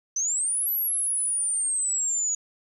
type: exponential two-way sweep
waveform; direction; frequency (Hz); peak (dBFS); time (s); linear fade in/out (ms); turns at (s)
sine; up then down; 6000 to 11950 to 6750; -23; 0.16-2.35; 5; 0.71
effects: 10-bit